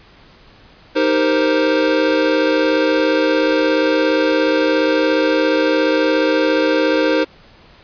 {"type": "chord", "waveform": "square", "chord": "C minor seventh", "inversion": "first", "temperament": "equal", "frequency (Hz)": [311.1, 392, 466.2, 523.3], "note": ["Eb4", "G4", "Bb4", "C5"], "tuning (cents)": [0, 0, 0, 0], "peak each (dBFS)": [-18, -24, -20, -18], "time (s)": [0.95, 7.25], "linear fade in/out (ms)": 20, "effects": ["pink hiss -46 dBFS RMS until 7.83 s", "resampled to 11025 Hz"]}